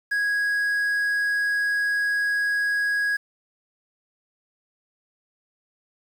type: tone with quantisation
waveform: triangle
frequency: 1656 Hz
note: G#6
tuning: 5 cents flat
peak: -19 dBFS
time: 0.11-3.17 s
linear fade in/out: 10 ms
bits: 8
effects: none

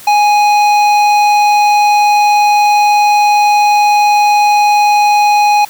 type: tone with hard clipping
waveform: sine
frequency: 830.6 Hz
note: G#5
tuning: in tune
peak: -8 dBFS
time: 0.07-5.65 s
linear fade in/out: 5 ms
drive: 12 dB
effects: white hiss -34 dBFS RMS until 5.69 s

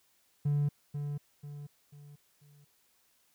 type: tone with echo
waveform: triangle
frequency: 145.1 Hz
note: D3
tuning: 21 cents flat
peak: -23 dBFS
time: 0.45-0.69 s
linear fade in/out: 10 ms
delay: 490 ms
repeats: 4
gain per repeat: -8 dB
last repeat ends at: 2.65 s
effects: tanh soft clip ceiling -21 dBFS + white hiss -70 dBFS RMS until 3.34 s

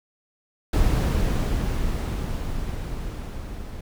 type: noise with level ramp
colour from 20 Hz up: brown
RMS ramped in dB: -19 to -35 dBFS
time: 0.73-3.81 s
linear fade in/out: 5 ms
effects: none

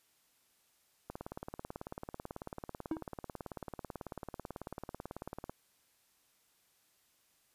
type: click train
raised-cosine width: 1 ms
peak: -27 dBFS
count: 81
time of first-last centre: 1.1-5.496 s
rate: 18.2 Hz
type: tone with exponential decay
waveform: triangle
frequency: 318.8 Hz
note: D#4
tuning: 42 cents sharp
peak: -27 dBFS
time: 2.91-3.03 s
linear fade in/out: 5 ms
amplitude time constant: 26 ms
effects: white hiss -72 dBFS RMS until 7.54 s + resampled to 32000 Hz

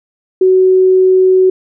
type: tone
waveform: sine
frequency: 373.7 Hz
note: F#4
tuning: 17 cents sharp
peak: -5 dBFS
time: 0.41-1.5 s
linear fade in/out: 5 ms
effects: none

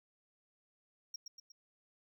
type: tone with echo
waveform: triangle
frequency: 5590 Hz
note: F8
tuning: 1 cent sharp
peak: -39 dBFS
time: 1.14-1.16 s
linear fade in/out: 5 ms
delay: 120 ms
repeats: 3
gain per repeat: -5 dB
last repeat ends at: 1.52 s
effects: none

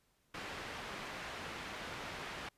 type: low-pass noise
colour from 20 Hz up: white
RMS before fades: -45 dBFS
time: 0.34-2.49 s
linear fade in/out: 5 ms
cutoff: 2300 Hz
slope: 12 dB/octave
effects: pink hiss -75 dBFS RMS until 2.57 s + resampled to 32000 Hz

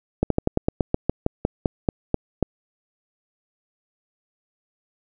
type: slowing click train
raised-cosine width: 2 ms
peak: -5 dBFS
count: 15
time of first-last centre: 0.23-2.427 s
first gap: 73 ms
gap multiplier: 1.11
effects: none

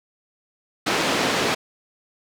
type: band-pass noise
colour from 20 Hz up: pink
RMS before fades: -22 dBFS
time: 0.86-1.55 s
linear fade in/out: 10 ms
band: 240 to 5100 Hz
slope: 12 dB/octave
effects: none

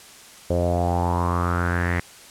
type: tone with low-pass filter sweep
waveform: sawtooth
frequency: 87.31 Hz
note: F2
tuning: in tune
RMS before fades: -22 dBFS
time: 0.5-2 s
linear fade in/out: 5 ms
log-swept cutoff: 540 to 2000 Hz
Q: 6.2
effects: white hiss -45 dBFS RMS until 2.3 s + low-pass 10000 Hz 12 dB/octave

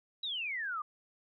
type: exponential sweep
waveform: sine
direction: down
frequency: 3951 to 1174.7 Hz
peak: -34 dBFS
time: 0.23-0.82 s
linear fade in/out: 5 ms
effects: none

